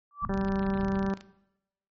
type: tone with exponential growth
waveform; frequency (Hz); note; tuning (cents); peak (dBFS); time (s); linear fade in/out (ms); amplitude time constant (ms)
sine; 1161; D6; -20; -23; 0.11-0.25; 1; 29
type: low-pass noise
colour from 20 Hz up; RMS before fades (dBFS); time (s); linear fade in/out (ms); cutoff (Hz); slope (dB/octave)
pink; -38; 0.21-1.11; 20; 250; 96
type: harmonic tone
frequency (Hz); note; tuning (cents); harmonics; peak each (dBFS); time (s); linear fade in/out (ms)
194.8; G3; -11; 1 / 2 / 3 / 4 / 5 / 6 / 7 / 8 / 9; -28 / -34 / -38 / -40 / -42 / -44 / -45 / -46 / -47; 0.29-1.14; 2
type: click train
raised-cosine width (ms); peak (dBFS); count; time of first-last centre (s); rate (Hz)
0.2; -28; 25; 0.34-1.21; 27.6
effects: noise-tail reverb RT60 0.8 s tail -17 dB re dry + MP3 32 kbps